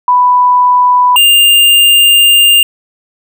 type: tone pair in turn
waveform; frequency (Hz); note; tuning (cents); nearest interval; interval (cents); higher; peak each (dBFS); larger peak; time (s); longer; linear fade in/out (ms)
sine / square; 991 / 2803; B5 / F7; +6 / +6; octave + tritone; 1800; second; -4; neither; 0.08-1.16 / 1.16-2.63; second; 2
effects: none